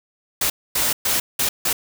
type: noise bursts at uneven times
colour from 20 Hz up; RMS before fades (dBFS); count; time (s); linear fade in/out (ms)
white; -20; 5; 0.41-0.5 / 0.75-0.93 / 1.05-1.2 / 1.39-1.49 / 1.65-1.73; 5
effects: none